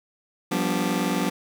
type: chord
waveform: sawtooth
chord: G dominant seventh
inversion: third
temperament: just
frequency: 176.4 / 196 / 245 / 294 Hz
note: F3 / G3 / B3 / D4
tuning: +18 / 0 / -14 / +2 cents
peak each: -24 dBFS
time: 0.51-1.3 s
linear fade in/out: 10 ms
effects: 9-bit